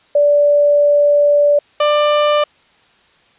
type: tone pair in turn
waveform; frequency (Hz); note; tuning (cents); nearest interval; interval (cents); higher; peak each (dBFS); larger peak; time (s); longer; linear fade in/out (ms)
sine / 30% pulse; 582 / 593.5; D5 / D5; -16 / +18; unison; 34; second; -8; neither; 0.15-1.59 / 1.8-2.44; first; 5
effects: white hiss -52 dBFS RMS until 3.38 s + resampled to 8000 Hz